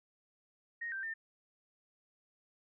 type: tone with pitch steps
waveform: sine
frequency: 1865 / 1568 / 1803 Hz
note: A#6 / G6 / A6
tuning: 0 / 0 / +42 cents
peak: -37 dBFS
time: 0.81-1.14 s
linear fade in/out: 10 ms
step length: 110 ms
effects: none